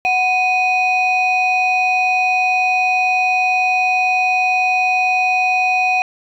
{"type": "tone pair together", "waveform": "sine", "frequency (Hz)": [740, 2489], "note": ["F#5", "D#7"], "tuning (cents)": [0, 0], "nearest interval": "octave + major sixth", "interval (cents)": 2100, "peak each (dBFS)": -14, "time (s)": [0.05, 6.02], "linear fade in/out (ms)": 0, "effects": ["tanh soft clip ceiling -9 dBFS"]}